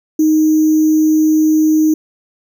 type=tone with sample-and-hold; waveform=sine; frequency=311.5 Hz; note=D#4; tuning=2 cents sharp; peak=-8 dBFS; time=0.19-1.94 s; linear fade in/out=5 ms; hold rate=6300 Hz; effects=none